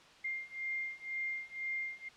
sine beating tone pair, 2109 / 2111 Hz, C7 / C7, +13 / +15 cents, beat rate 2 Hz, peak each -40 / -39 dBFS, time 0.24-2.09 s, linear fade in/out 10 ms, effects white hiss -58 dBFS RMS until 2.16 s + low-pass 4000 Hz 12 dB/octave

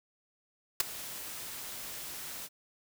white noise with ADSR envelope, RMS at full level -22 dBFS, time 0.8-2.49 s, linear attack 4 ms, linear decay 12 ms, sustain -20 dB, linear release 45 ms, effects none

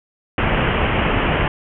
pink low-pass noise, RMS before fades -18 dBFS, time 0.38-1.48 s, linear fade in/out 2 ms, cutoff 3100 Hz, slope 96 dB/octave, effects none

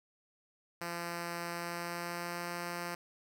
5% pulse tone with pitch glide, 171.6 to 173.69 Hz, F3 to F3, -30 to -9 cents, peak -26 dBFS, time 0.81-2.95 s, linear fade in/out 5 ms, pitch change +21 cents, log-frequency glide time 1.5-2.49 s, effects none

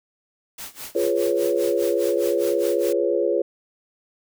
white noise with tremolo, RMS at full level -34 dBFS, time 0.58-2.93 s, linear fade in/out 5 ms, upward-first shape sine, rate 4.9 Hz, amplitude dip 90%
sine chord, C# dominant seventh, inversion first, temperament equal with one note detuned, 346.6 / 415.3 / 493.9 / 554.4 Hz, E#4 / G#4 / B4 / C#5, -13 / 0 / 0 / 0 cents, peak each -24 dBFS, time 0.95-3.42 s, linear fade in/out 5 ms
effects none

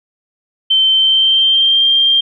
sine tone with pitch glide, 3099 to 3184 Hz, G7 to G7, -21 to +26 cents, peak -8 dBFS, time 0.7-2.21 s, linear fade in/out 10 ms, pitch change +47 cents, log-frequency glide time 0.93-1.85 s, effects none

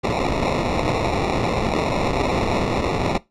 blue noise with sample-and-hold, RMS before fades -21 dBFS, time 0.03-3.18 s, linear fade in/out 10 ms, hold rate 1575 Hz, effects noise-tail reverb RT60 0.2 s tail -20 dB re dry + low-pass 5000 Hz 12 dB/octave

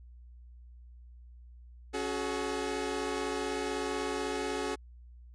sawtooth chord, C# suspended fourth, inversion none, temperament equal with one note detuned, 277.2 / 370 / 426 Hz, C#4 / F#4 / G#4, 0 / 0 / +44 cents, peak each -34 / -33 / -31 dBFS, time 1.93-4.76 s, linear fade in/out 20 ms, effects added 60 Hz sine -49 dBFS peak until 5.34 s + resampled to 22050 Hz

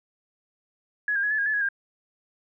sine tone with pitch steps, 1683 / 1603 / 1678 / 1729 / 1631 / 1728 / 1667 / 1603 Hz, G#6 / G6 / G#6 / A6 / G#6 / A6 / G#6 / G6, +23 / +38 / +17 / -31 / -32 / -32 / +6 / +38 cents, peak -22 dBFS, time 1.08-1.688 s, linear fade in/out 2 ms, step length 76 ms, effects none

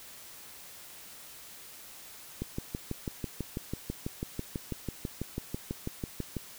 click train, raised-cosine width 3 ms, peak -20 dBFS, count 25, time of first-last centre 2.42-6.367 s, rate 6.08 Hz, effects white hiss -49 dBFS RMS until 6.58 s

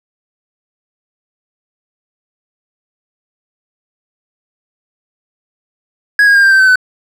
triangle tone with pitch steps, 1661.2 / 1634.5 / 1608.3 / 1582.5 / 1557.1 / 1532.2 / 1507.6 Hz, G#6 / G#6 / G6 / G6 / G6 / G6 / F#6, 0 / -28 / +44 / +16 / -12 / -40 / +32 cents, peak -3 dBFS, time 6.19-6.757 s, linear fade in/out 2 ms, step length 81 ms, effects none

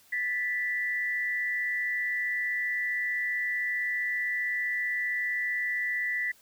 sine tone pair together, 1758.6 / 1974 Hz, A6 / B6, -1 / -1 cents, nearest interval major second, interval 200 cents, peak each -34 / -28 dBFS, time 0.12-6.32 s, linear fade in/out 10 ms, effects white hiss -60 dBFS RMS until 6.41 s

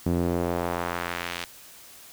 sawtooth tone with band-pass filter sweep, 86.7 Hz, F2, 12 cents flat, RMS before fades -28 dBFS, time 0.06-1.45 s, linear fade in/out 5 ms, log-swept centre 240 to 3400 Hz, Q 1, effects white hiss -48 dBFS RMS until 2.12 s

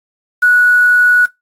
sine tone with quantisation, 1468 Hz, F#6, 14 cents flat, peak -6 dBFS, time 0.42-1.26 s, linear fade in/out 10 ms, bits 5, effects noise-tail reverb RT60 0.2 s tail -22 dB re dry + AAC 48 kbps

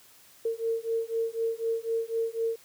sine beating tone pair, 453.4 / 457.4 Hz, A#4 / A#4, -48 / -33 cents, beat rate 4 Hz, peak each -30 dBFS, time 0.45-2.56 s, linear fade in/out 5 ms, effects white hiss -56 dBFS RMS until 2.64 s + high-pass 60 Hz 12 dB/octave

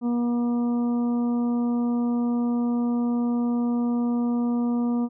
harmonic tone, 239.4 Hz, A#3, 46 cents sharp, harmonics 1 / 2 / 3 / 4 / 5, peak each -21 / -35 / -39 / -41 / -43 dBFS, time 0.01-5.09 s, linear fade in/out 50 ms, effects none

